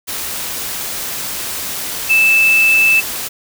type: tone in noise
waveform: sine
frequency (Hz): 2634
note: E7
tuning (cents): -2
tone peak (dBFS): -8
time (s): 2.09-3.01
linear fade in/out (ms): 20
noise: white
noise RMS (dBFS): -23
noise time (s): 0.07-3.29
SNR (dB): +12
effects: none